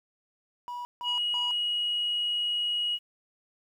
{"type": "tone bursts", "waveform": "triangle", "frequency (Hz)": 972, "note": "B5", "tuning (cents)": -28, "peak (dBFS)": -32, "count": 3, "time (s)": [0.68, 1.51], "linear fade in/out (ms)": 0, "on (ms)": 170, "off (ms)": 160}
{"type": "tone", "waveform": "sine", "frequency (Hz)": 2900, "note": "F#7", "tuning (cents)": -35, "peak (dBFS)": -25, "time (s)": [1.03, 2.99], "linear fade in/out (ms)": 50}
{"effects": ["tanh soft clip ceiling -21 dBFS", "10-bit"]}